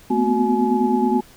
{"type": "tone cluster", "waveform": "sine", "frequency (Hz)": [220.7, 243.2, 252.7, 369.1, 848], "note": ["A3", "B3", "B3", "F#4", "G#5"], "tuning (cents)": [5, -26, 40, -4, 36], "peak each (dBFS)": -22, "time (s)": [0.1, 1.21], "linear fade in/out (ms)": 10, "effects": ["pink hiss -48 dBFS RMS until 1.36 s"]}